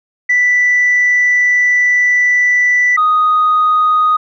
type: tone pair in turn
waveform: sine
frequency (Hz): 1975.5 / 1244.5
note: B6 / D#6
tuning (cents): 0 / 0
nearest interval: minor sixth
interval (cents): 800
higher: first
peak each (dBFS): -7 / -7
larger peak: neither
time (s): 0.29-2.97 / 2.97-4.17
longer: first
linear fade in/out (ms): 10
effects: tanh soft clip ceiling -5 dBFS